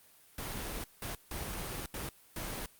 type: noise bursts at uneven times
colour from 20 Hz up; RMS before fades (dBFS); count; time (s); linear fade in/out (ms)
pink; -39; 5; 0.38-0.84 / 1.02-1.15 / 1.31-1.86 / 1.94-2.09 / 2.36-2.66; 2
effects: white hiss -61 dBFS RMS until 2.79 s + Opus 32 kbps